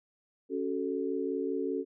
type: chord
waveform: sine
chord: F# minor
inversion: second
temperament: equal with one note detuned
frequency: 277.2 / 374.9 / 440 Hz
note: C#4 / F#4 / A4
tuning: 0 / +23 / 0 cents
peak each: -34 dBFS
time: 0.49-1.85 s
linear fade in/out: 50 ms
effects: none